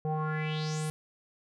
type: tone with low-pass filter sweep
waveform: square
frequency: 154.7 Hz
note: D#3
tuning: 10 cents flat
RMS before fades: -32 dBFS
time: 0.05-0.9 s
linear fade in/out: 0 ms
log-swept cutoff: 620 to 11000 Hz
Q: 4.8
effects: none